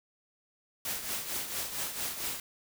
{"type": "noise with tremolo", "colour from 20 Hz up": "white", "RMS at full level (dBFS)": -33, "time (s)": [0.85, 2.4], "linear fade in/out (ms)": 2, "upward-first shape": "triangle", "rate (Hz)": 4.4, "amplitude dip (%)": 65, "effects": []}